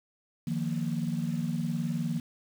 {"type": "chord", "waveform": "sine", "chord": "Eb suspended second", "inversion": "none", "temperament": "equal with one note detuned", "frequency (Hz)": [155.11, 174.61, 233.1], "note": ["Eb3", "F3", "Bb3"], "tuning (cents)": [-5, 0, 0], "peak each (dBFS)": -32, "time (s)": [0.47, 2.2], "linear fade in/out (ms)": 5, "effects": ["tanh soft clip ceiling -19 dBFS", "8-bit"]}